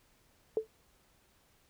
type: tone with exponential decay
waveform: sine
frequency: 440 Hz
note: A4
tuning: in tune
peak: -23 dBFS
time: 0.57-0.67 s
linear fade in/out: 1 ms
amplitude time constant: 21 ms
effects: pink hiss -68 dBFS RMS until 1.69 s